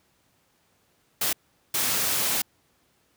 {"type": "noise bursts at uneven times", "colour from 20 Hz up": "white", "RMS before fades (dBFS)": -25, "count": 2, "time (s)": [[1.21, 1.33], [1.74, 2.42]], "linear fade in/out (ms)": 5, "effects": ["pink hiss -66 dBFS RMS until 3.16 s", "high-pass 80 Hz 12 dB/octave"]}